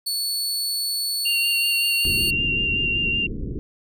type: tone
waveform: sawtooth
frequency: 4435 Hz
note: C#8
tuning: in tune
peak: -20 dBFS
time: 0.06-2.31 s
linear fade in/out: 10 ms
type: tone with vibrato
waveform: sine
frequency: 2776 Hz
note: F7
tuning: 11 cents flat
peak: -20 dBFS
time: 1.25-3.27 s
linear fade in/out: 10 ms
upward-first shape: sine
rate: 5.3 Hz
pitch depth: 15 cents each way
type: low-pass noise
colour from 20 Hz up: pink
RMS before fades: -29 dBFS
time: 2.05-3.59 s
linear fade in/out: 0 ms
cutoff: 410 Hz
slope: 48 dB/octave
effects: none